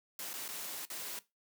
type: noise with dropouts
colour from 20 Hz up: white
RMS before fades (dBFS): -42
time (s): 0.19-1.19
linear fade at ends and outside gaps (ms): 1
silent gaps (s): 0.332-0.338 / 0.48-0.488 / 0.852-0.901
effects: noise-tail reverb RT60 0.2 s tail -17 dB re dry + high-pass 200 Hz 12 dB/octave